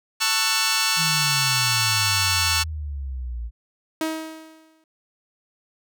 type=chord; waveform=10% pulse; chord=F# minor seventh; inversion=first; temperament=just; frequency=888 / 1110 / 1332 / 1480 Hz; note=A5 / C#6 / E6 / F#6; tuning=+16 / +2 / +18 / 0 cents; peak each=-18 dBFS; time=0.2-2.64 s; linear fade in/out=20 ms
type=exponential sweep; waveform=sine; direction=down; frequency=164.81 to 55.6 Hz; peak=-27 dBFS; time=0.96-3.51 s; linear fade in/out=50 ms
type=tone with exponential decay; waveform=sawtooth; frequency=318.1 Hz; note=D#4; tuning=38 cents sharp; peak=-17 dBFS; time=4.01-4.84 s; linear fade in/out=2 ms; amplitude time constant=180 ms
effects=none